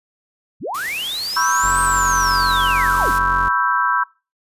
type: linear two-way sweep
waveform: sine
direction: up then down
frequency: 71.9 to 8372 to 71.9 Hz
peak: -22 dBFS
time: 0.6-3.13 s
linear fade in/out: 50 ms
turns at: 1.81 s
type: noise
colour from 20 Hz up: white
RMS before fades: -32 dBFS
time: 0.74-3.19 s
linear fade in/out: 10 ms
type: chord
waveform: sine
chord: C# half-diminished seventh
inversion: third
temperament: equal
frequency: 987.8 / 1108.7 / 1318.5 / 1568 Hz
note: B5 / C#6 / E6 / G6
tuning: 0 / 0 / 0 / 0 cents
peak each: -20 / -22 / -20 / -20 dBFS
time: 1.36-4.04 s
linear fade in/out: 10 ms
type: tone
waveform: 40% pulse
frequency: 45.61 Hz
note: F#1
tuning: 24 cents flat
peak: -23 dBFS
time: 1.63-3.49 s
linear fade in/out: 10 ms
effects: noise-tail reverb RT60 0.3 s tail -23 dB re dry + resampled to 32000 Hz